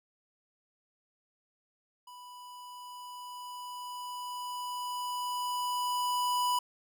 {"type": "tone with level ramp", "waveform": "square", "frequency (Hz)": 987.8, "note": "B5", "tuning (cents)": 0, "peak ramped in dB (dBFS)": [-48, -27], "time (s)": [2.07, 6.59], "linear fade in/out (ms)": 5, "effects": []}